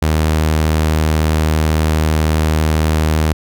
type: tone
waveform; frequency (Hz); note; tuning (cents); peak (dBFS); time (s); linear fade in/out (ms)
sawtooth; 78.1; D#2; +7; -8; 0.02-3.33; 5
effects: none